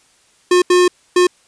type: tone bursts at uneven times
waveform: square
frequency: 359.1 Hz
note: F4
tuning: 48 cents sharp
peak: -9 dBFS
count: 3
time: 0.51-0.62 / 0.7-0.88 / 1.16-1.27 s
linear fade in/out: 5 ms
effects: white hiss -54 dBFS RMS until 1.47 s + resampled to 22050 Hz